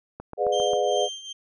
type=click train; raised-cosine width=1 ms; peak=-22 dBFS; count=5; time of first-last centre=0.2-0.734 s; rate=7.49 Hz
type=chord; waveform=sine; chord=G# diminished seventh; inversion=none; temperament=just; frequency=415.3 / 498.4 / 598 / 717.6 Hz; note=G#4 / B4 / D5 / F5; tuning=0 / +16 / +31 / +47 cents; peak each=-26 dBFS; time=0.37-1.09 s; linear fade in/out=50 ms
type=tone with tremolo; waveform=35% pulse; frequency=3156 Hz; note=G7; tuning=11 cents sharp; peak=-26 dBFS; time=0.52-1.33 s; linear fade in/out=10 ms; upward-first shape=triangle; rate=2.5 Hz; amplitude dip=80%
effects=resampled to 24000 Hz